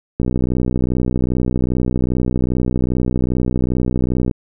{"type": "click train", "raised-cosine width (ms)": 3, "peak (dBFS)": -6, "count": 258, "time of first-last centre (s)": [0.2, 4.312], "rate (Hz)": 62.5, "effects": []}